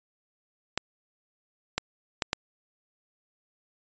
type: clicks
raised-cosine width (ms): 0.2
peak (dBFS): -8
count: 4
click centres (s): 0.776 / 1.78 / 2.222 / 2.331
effects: resampled to 16000 Hz